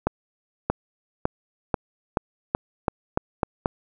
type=accelerating click train; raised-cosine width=1 ms; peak=-6 dBFS; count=10; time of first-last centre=0.07-3.658 s; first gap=630 ms; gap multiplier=0.88; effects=none